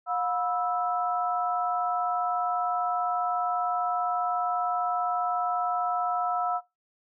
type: tone cluster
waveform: sine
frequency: 717 / 982 / 1314 Hz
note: F5 / B5 / E6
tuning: +45 / -10 / -6 cents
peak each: -28 / -35 / -29 dBFS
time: 0.06-6.61 s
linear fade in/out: 50 ms
effects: noise-tail reverb RT60 0.2 s tail -19 dB re dry